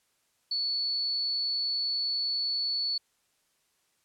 sine tone, 4435 Hz, C#8, in tune, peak -27 dBFS, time 0.51-2.98 s, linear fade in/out 5 ms, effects white hiss -72 dBFS RMS until 4.04 s + low-pass 11000 Hz 12 dB/octave

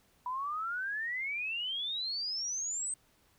sine exponential sweep, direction up, 977 to 8372 Hz, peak -33 dBFS, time 0.26-2.94 s, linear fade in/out 2 ms, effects pink hiss -68 dBFS RMS until 3.38 s

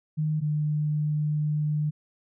sine tone pair in turn, 154 / 150.66 Hz, D#3 / D3, -17 / +45 cents, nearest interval unison, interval 38 cents, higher first, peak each -23 / -23 dBFS, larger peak neither, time 0.17-0.41 / 0.41-1.91 s, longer second, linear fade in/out 20 ms, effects none

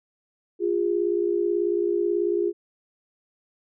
sine tone pair together, 349.2 / 407.5 Hz, F4 / G#4, 0 / -33 cents, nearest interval minor third, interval 267 cents, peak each -23 / -24 dBFS, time 0.59-2.53 s, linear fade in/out 50 ms, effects none

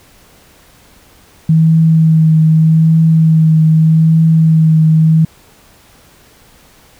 sine tone with vibrato, 159.9 Hz, D#3, 48 cents sharp, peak -5 dBFS, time 1.49-5.25 s, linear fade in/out 5 ms, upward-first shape triangle, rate 0.82 Hz, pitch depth 22 cents each way, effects pink hiss -45 dBFS RMS until 6.99 s

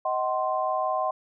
sine chord, C diminished, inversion first, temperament just, 627.9 / 753.5 / 1046.5 Hz, Eb5 / Gb5 / C6, +16 / +31 / 0 cents, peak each -28 dBFS, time 0.05-1.11 s, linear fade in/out 5 ms, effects none

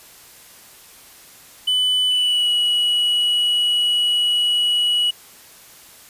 triangle tone with pitch glide, 3000 to 2925 Hz, F#7 to F#7, +23 to -21 cents, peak -14 dBFS, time 1.67-5.11 s, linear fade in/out 10 ms, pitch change -44 cents, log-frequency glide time 2.08-2.48 s, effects white hiss -45 dBFS RMS until 6.09 s + resampled to 32000 Hz

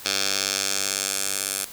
10% pulse tone with band-pass filter sweep, 98 Hz, G2, in tune, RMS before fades -26 dBFS, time 0.05-1.65 s, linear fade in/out 5 ms, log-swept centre 4900 to 9600 Hz, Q 1.5, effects white hiss -41 dBFS RMS until 1.72 s

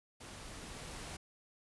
pink noise with level ramp, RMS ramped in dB -50 to -45 dBFS, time 0.2-1.17 s, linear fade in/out 10 ms, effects resampled to 24000 Hz

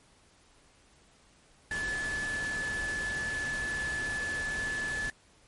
sine tone in noise, 1729 Hz, A6, 31 cents flat, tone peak -31 dBFS, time 1.71-5.1 s, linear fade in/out 2 ms, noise pink, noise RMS -40 dBFS, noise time 1.71-5.1 s, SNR +6 dB, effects pink hiss -62 dBFS RMS until 5.47 s + MP3 48 kbps

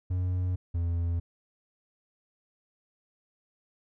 triangle tone pair in turn, 90.9 / 85.25 Hz, F#2 / F2, -30 / -41 cents, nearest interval minor second, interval 111 cents, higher first, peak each -24 dBFS, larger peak neither, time 0.1-0.56 / 0.74-1.2 s, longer neither, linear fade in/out 10 ms, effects none

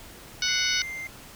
harmonic tone, 740 Hz, F#5, in tune, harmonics 2 / 3 / 4 / 5 / 6 / 7 / 8, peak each -31 / -31 / -31 / -31 / -31 / -31 / -31 dBFS, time 0.42-0.82 s, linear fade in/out 2 ms
triangle tone, 2093 Hz, C7, in tune, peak -31 dBFS, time 0.48-1.07 s, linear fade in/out 2 ms
effects pink hiss -46 dBFS RMS until 1.35 s

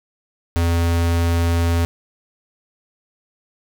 square tone, 84.7 Hz, E2, 48 cents sharp, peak -16 dBFS, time 0.56-1.85 s, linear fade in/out 0 ms, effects none

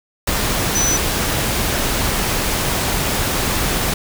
sine tone in noise, 5990 Hz, F#8, 20 cents sharp, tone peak -16 dBFS, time 0.75-0.97 s, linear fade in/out 5 ms, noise pink, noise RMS -19 dBFS, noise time 0.27-3.94 s, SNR 0 dB, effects none

